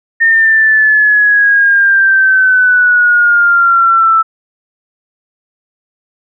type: exponential sweep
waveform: sine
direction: down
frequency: 1828 to 1318.5 Hz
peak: -5 dBFS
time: 0.2-4.23 s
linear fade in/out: 20 ms
effects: none